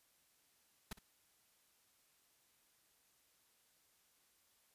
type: noise with echo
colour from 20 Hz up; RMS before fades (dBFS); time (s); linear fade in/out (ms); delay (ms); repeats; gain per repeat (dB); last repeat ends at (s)
pink; -44; 0.91-0.93; 5; 60; 1; -15; 0.99
effects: white hiss -74 dBFS RMS until 4.74 s + resampled to 32000 Hz